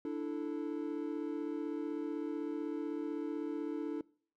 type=chord; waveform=triangle; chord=D suspended second; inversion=none; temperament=equal; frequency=293.7 / 329.6 / 440 Hz; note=D4 / E4 / A4; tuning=0 / 0 / 0 cents; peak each=-36 / -38 / -40 dBFS; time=0.05-4.01 s; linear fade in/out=2 ms; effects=noise-tail reverb RT60 0.5 s tail -24 dB re dry + tanh soft clip ceiling -24 dBFS